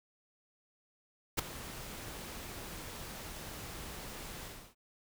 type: noise with ADSR envelope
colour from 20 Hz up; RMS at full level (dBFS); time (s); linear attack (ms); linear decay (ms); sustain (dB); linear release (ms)
pink; -27; 1.37-4.75; 22; 6; -18; 310
effects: none